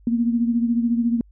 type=beating tone pair; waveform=sine; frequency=233.1 / 247.1 Hz; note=A#3 / B3; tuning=0 / +1 cents; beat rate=14 Hz; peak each=-18 / -25 dBFS; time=0.07-1.21 s; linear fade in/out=2 ms; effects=added 50 Hz sine -48 dBFS peak until 1.31 s